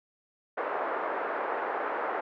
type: band-pass noise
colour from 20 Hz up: pink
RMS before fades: -32 dBFS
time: 0.57-2.21 s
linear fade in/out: 10 ms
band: 420 to 1600 Hz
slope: 24 dB/octave
effects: none